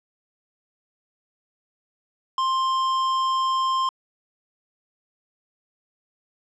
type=tone with tanh clipping; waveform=sine; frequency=1050 Hz; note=C6; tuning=6 cents sharp; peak=-22 dBFS; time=2.38-3.89 s; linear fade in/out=2 ms; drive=15 dB; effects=low-pass 6000 Hz 12 dB/octave

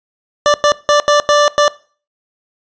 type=tone bursts at uneven times; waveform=25% pulse; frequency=587.3 Hz; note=D5; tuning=in tune; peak=-4 dBFS; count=6; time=0.46-0.54 / 0.64-0.72 / 0.89-1 / 1.08-1.2 / 1.29-1.48 / 1.58-1.68 s; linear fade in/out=0 ms; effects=noise-tail reverb RT60 0.4 s tail -20 dB re dry + resampled to 16000 Hz

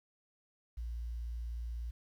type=tone; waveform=sine; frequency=58.2 Hz; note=A#1; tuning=2 cents flat; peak=-36 dBFS; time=0.77-1.91 s; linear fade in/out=10 ms; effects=tanh soft clip ceiling -33 dBFS + 11-bit

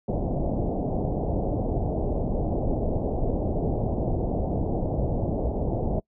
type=low-pass noise; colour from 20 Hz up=pink; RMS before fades=-26 dBFS; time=0.08-6 s; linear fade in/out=5 ms; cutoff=750 Hz; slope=48 dB/octave; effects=noise-tail reverb RT60 0.1 s tail -25 dB re dry

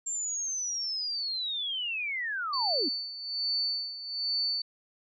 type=linear sweep; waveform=sine; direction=down; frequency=7410 to 239.4 Hz; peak=-30 dBFS; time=0.06-2.89 s; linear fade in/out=10 ms
type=tone with tremolo; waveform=sine; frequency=4500 Hz; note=C#8; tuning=25 cents sharp; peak=-26 dBFS; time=2.53-4.62 s; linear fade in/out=5 ms; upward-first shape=sine; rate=1.2 Hz; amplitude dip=75%
effects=none

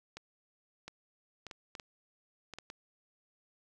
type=clicks; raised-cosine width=0.2 ms; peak=-27 dBFS; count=9; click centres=0.17 / 0.88 / 1.467 / 1.512 / 1.752 / 1.798 / 2.537 / 2.586 / 2.701 s; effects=none

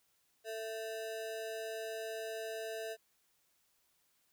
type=ring-modulated tone; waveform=square; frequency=554.4 Hz; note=C#5; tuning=in tune; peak=-37 dBFS; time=0.44-2.97 s; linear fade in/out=50 ms; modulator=110 Hz; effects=white hiss -75 dBFS RMS until 4.32 s

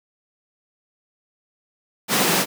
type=high-pass noise; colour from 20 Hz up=pink; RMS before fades=-19 dBFS; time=2.08-2.46 s; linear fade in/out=50 ms; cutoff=150 Hz; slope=48 dB/octave; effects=none

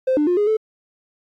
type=tone with pitch steps; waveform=triangle; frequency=520 / 297.9 / 355.3 / 414.5 / 435.9 Hz; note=C5 / D4 / F4 / G#4 / A4; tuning=-11 / +25 / +30 / -3 / -16 cents; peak=-11 dBFS; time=0.07-0.57 s; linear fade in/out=10 ms; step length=100 ms; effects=tanh soft clip ceiling -11 dBFS + MP3 96 kbps

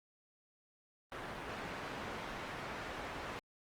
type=low-pass noise; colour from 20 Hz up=white; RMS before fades=-44 dBFS; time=1.12-3.39 s; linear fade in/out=0 ms; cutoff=1600 Hz; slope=12 dB/octave; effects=Opus 32 kbps

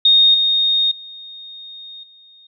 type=tone with level steps; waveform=sine; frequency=3700 Hz; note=A#7; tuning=14 cents flat; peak=-8 / -13 / -33 / -44 dBFS; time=0.05-2.47 s; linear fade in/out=5 ms; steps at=0.34 / 0.91 / 2.03 s; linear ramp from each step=5 ms; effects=none

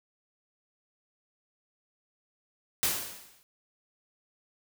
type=noise with exponential decay; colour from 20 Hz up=white; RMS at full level=-25 dBFS; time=2.83-3.43 s; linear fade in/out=0 ms; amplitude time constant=130 ms; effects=none

